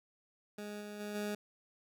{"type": "tone with level steps", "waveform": "20% pulse", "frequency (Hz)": 207.7, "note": "G#3", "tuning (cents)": 0, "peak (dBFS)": [-37, -39, -35, -31], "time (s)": [0.58, 1.35], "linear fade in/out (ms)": 5, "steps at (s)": [0.8, 0.99, 1.14], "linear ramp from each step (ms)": 20, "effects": []}